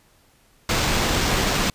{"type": "noise with sample-and-hold", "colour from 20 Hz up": "pink", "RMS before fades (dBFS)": -21, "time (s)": [0.69, 1.7], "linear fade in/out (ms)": 2, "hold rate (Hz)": 11025, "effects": ["pink hiss -58 dBFS RMS until 1.74 s", "resampled to 32000 Hz"]}